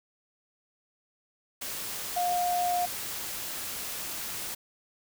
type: tone in noise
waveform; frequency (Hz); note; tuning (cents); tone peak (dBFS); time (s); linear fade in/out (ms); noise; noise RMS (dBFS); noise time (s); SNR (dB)
sine; 711; F5; +31; -25; 2.16-2.86; 10; white; -36; 1.61-4.55; +8
effects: none